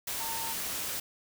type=tone in noise; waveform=sine; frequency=910 Hz; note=A#5; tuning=42 cents flat; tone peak=-38 dBFS; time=0.2-0.53 s; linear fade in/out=5 ms; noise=white; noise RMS=-35 dBFS; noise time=0.07-1 s; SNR=-6 dB; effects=none